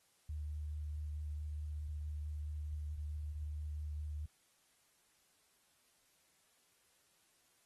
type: tone with vibrato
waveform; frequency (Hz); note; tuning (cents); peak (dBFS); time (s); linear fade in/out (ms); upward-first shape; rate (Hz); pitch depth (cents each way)
sine; 75.3; D2; +44; -39; 0.29-4.26; 5; triangle; 4.6; 14
effects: white hiss -73 dBFS RMS until 7.65 s + AAC 32 kbps